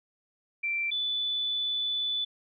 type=tone pair in turn; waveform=sine; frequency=2349 / 3483 Hz; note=D7 / A7; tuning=0 / -18 cents; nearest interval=perfect fifth; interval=682 cents; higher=second; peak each=-27 dBFS; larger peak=neither; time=0.63-0.91 / 0.91-2.25 s; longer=second; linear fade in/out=10 ms; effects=none